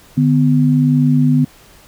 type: tone pair together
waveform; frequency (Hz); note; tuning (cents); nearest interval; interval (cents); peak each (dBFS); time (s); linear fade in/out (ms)
sine; 149.18 / 250.6; D3 / B3; +27 / +25; major sixth; 898; -12; 0.17-1.45; 10
effects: pink hiss -45 dBFS RMS until 1.87 s